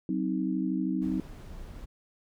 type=chord; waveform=sine; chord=C diminished; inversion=second; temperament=just; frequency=188.37 / 261.6 / 314 Hz; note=Gb3 / C4 / Eb4; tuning=+31 / 0 / +16 cents; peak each=-31 dBFS; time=0.09-1.2 s; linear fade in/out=2 ms
type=noise; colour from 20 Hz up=brown; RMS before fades=-43 dBFS; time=1.01-1.86 s; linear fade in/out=20 ms
effects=none